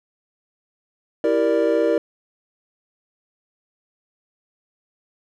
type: chord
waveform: triangle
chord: E half-diminished seventh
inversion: none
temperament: equal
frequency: 329.6 / 392 / 466.2 / 587.3 Hz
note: E4 / G4 / Bb4 / D5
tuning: 0 / 0 / 0 / 0 cents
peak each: -20 / -23 / -18 / -19 dBFS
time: 1.24-1.98 s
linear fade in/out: 2 ms
effects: none